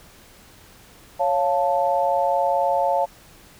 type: chord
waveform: sine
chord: Db augmented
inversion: none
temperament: equal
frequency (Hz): 554.4 / 698.5 / 880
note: Db5 / F5 / A5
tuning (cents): 0 / 0 / 0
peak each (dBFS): -22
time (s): 1.19-3.06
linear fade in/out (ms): 20
effects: pink hiss -49 dBFS RMS until 3.59 s